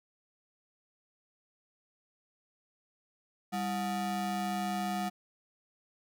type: ring-modulated tone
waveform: square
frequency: 264.1 Hz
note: C4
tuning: 16 cents sharp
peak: -29 dBFS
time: 3.52-5.1 s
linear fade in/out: 20 ms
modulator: 461 Hz
effects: none